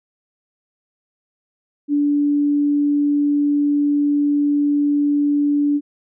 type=tone; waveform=sine; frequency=290 Hz; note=D4; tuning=22 cents flat; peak=-14 dBFS; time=1.88-5.81 s; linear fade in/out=50 ms; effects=none